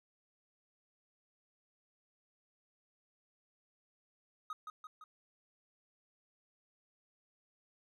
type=tone with echo; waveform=triangle; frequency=1257 Hz; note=D#6; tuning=17 cents sharp; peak=-37 dBFS; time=4.5-4.53 s; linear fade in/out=2 ms; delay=170 ms; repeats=3; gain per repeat=-4 dB; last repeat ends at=5.04 s; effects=none